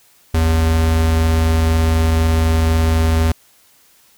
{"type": "tone pair together", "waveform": "square", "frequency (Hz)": [57.01, 81], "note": ["A#1", "E2"], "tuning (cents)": [-38, -30], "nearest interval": "tritone", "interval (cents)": 608, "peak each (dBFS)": [-24, -13], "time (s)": [0.34, 3.32], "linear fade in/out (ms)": 5, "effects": ["white hiss -52 dBFS RMS until 4.17 s"]}